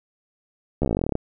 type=slowing click train; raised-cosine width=2 ms; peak=-9 dBFS; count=17; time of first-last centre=0.82-1.154 s; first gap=13 ms; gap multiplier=1.06; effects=none